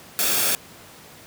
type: noise with comb filter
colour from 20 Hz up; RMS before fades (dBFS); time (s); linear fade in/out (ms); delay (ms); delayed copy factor
white; -21; 0.19-0.55; 0; 1; -0.5
effects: pink hiss -45 dBFS RMS until 1.26 s + high-pass 100 Hz 12 dB/octave